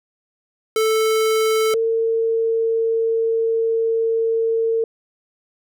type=tone pair in turn; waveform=square / sine; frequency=440 / 453.2 Hz; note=A4 / A#4; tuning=0 / -49 cents; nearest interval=minor second; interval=51 cents; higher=second; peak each=-16 dBFS; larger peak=neither; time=0.76-1.74 / 1.74-4.84 s; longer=second; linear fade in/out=2 ms; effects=none